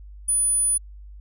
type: tone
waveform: sine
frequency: 9900 Hz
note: D#9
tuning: 10 cents flat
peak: -18 dBFS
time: 0.28-0.78 s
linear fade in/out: 10 ms
effects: added 50 Hz sine -39 dBFS peak until 1.2 s